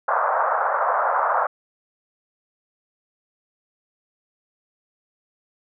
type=band-pass noise; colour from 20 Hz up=white; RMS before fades=-21 dBFS; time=0.08-1.47 s; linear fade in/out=5 ms; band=550 to 1400 Hz; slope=48 dB/octave; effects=none